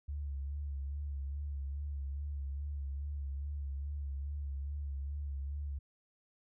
sine tone with vibrato, 70.7 Hz, C#2, 35 cents sharp, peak -36 dBFS, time 0.08-5.79 s, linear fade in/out 10 ms, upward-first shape sine, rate 2.4 Hz, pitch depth 51 cents each way, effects none

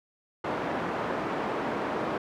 pink band-pass noise, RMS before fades -31 dBFS, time 0.44-2.18 s, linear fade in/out 5 ms, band 270 to 1300 Hz, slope 12 dB/octave, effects none

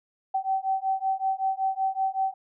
sine beating tone pair, 766 / 771.3 Hz, G5 / G5, -40 / -28 cents, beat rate 5.3 Hz, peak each -27 dBFS, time 0.34-2.34 s, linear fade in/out 10 ms, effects none

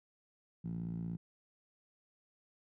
10% pulse tone with band-pass filter, 56.9 Hz, A#1, 41 cents flat, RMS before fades -40 dBFS, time 0.64-1.17 s, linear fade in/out 10 ms, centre 160 Hz, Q 4.2, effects none

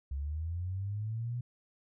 sine linear sweep, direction up, 66.6 to 123.47 Hz, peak -33 dBFS, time 0.11-1.41 s, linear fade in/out 5 ms, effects none

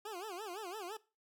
20% pulse tone with vibrato, 392 Hz, G4, in tune, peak -37 dBFS, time 0.05-0.97 s, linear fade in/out 5 ms, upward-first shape sine, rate 5.9 Hz, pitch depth 220 cents each way, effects noise-tail reverb RT60 0.3 s tail -19 dB re dry

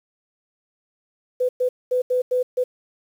sine tone bursts at uneven times, 502 Hz, B4, 28 cents sharp, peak -17 dBFS, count 6, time 1.4-1.49 / 1.6-1.69 / 1.91-2.02 / 2.1-2.22 / 2.31-2.43 / 2.57-2.64 s, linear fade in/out 10 ms, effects 8-bit

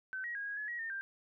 sine tone with pitch steps, 1529 / 1900 / 1637 / 1648 / 1702 / 1905 / 1819 / 1585 Hz, G6 / A#6 / G#6 / G#6 / G#6 / A#6 / A#6 / G6, -44 / +33 / -25 / -14 / +42 / +37 / -43 / +19 cents, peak -37 dBFS, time 0.13-1.01 s, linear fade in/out 0 ms, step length 110 ms, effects none

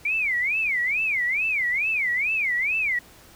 sine tone with vibrato, 2255 Hz, C#7, 29 cents sharp, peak -21 dBFS, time 0.05-2.99 s, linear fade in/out 5 ms, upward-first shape sine, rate 2.3 Hz, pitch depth 280 cents each way, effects pink hiss -50 dBFS RMS until 3.35 s

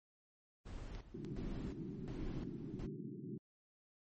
brown noise with tremolo, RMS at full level -46 dBFS, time 0.65-2.87 s, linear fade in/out 20 ms, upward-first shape square, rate 1.4 Hz, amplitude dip 75%
clicks, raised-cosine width 0.2 ms, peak -37 dBFS, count 2, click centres 0.95 / 1.248 s
pink band-pass noise, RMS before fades -46 dBFS, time 1.14-3.38 s, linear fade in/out 5 ms, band 120 to 390 Hz, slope 96 dB/octave
effects MP3 32 kbps

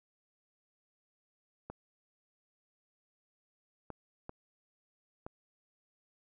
clicks, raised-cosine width 1 ms, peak -28 dBFS, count 4, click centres 1.7 / 3.903 / 4.294 / 5.265 s, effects none

